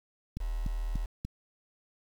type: click train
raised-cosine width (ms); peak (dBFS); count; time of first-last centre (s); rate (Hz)
5; -23; 4; 0.37-1.25; 3.41
type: tone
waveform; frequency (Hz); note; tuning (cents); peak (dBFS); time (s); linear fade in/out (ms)
sine; 39.76; D#1; +38; -30; 0.4-1.06; 10
effects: 8-bit